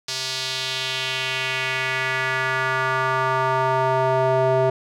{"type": "tone with band-pass filter sweep", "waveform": "square", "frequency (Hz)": 130.81, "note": "C3", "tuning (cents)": 0, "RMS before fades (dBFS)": -22, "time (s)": [0.08, 4.7], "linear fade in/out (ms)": 5, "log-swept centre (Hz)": [4900, 590], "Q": 2.1, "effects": []}